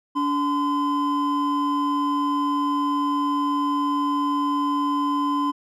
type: tone pair together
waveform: triangle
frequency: 288.1 / 1025 Hz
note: D4 / C6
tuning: -33 / -36 cents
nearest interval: octave + minor seventh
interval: 2197 cents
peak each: -21 dBFS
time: 0.15-5.52 s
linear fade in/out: 20 ms
effects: none